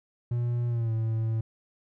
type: tone with pitch glide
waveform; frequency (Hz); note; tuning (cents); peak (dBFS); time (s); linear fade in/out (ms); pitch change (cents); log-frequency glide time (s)
triangle; 120 to 111.96; B2 to A2; -49 to +31; -23; 0.31-1.41; 5; -120; 0.68-0.93
effects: none